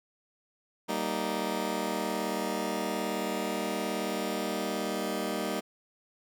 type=chord; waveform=15% pulse; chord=Eb major; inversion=first; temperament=just; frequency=194.45 / 233.3 / 311.1 Hz; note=G3 / Bb3 / Eb4; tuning=-14 / +2 / 0 cents; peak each=-28 dBFS; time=0.88-5.61 s; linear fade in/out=20 ms; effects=none